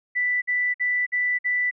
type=tone bursts; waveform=sine; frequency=1979 Hz; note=B6; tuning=3 cents sharp; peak=-20 dBFS; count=5; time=0.15-1.712 s; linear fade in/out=20 ms; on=270 ms; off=53 ms; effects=none